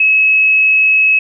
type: tone with frequency modulation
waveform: sine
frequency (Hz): 2574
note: E7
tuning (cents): -42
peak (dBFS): -7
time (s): 0-1.19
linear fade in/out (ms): 5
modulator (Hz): 39.5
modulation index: 0.25
effects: none